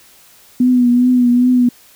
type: tone with vibrato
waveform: sine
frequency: 246.9 Hz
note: B3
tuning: in tune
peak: -8 dBFS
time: 0.6-1.69 s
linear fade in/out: 5 ms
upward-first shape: triangle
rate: 2.5 Hz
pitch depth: 44 cents each way
effects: white hiss -46 dBFS RMS until 1.95 s